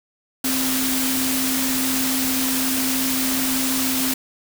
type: tone in noise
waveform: sine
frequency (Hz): 261.6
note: C4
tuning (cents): 0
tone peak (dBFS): -23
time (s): 0.44-4.14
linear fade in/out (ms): 5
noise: white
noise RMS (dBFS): -23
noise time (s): 0.44-4.14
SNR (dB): -3
effects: none